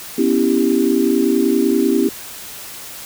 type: chord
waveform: sine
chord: C# half-diminished seventh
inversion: third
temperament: equal with one note detuned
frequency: 246.9 / 277.2 / 327 / 392 Hz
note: B3 / C#4 / E4 / G4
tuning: 0 / 0 / -14 / 0 cents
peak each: -18 dBFS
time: 0.18-2.09 s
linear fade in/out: 5 ms
effects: white hiss -33 dBFS RMS until 3.05 s